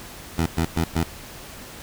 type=tone bursts; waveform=15% pulse; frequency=82.41 Hz; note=E2; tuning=in tune; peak=-13 dBFS; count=4; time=0.38-1.034 s; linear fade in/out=5 ms; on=81 ms; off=110 ms; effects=pink hiss -40 dBFS RMS until 1.82 s